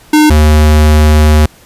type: tone pair in turn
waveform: square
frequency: 304.1 / 76.2 Hz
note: D#4 / D#2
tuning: -40 / -36 cents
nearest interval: 2 octaves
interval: 2396 cents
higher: first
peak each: -4 dBFS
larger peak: neither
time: 0.13-0.3 / 0.3-1.46 s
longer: second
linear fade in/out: 5 ms
effects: pink hiss -41 dBFS RMS until 1.65 s + resampled to 32000 Hz